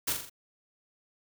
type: noise with echo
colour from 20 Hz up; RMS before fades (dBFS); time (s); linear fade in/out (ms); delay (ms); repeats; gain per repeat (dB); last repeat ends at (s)
white; -29; 0.07-0.13; 10; 42; 4; -5; 0.298
effects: none